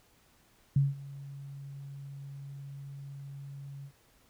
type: tone with ADSR envelope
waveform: sine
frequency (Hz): 139.2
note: C#3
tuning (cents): +8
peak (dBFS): -20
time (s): 0.76-3.92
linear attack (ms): 4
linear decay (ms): 180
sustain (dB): -21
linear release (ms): 72
effects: pink hiss -65 dBFS RMS until 4.29 s